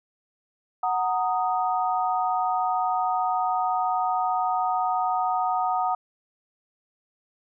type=chord; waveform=sine; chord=D# minor; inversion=first; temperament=equal with one note detuned; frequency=740 / 926.4 / 1244.5 Hz; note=F#5 / A#5 / D#6; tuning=0 / -11 / 0 cents; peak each=-24 / -28 / -28 dBFS; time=0.83-5.95 s; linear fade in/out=5 ms; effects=none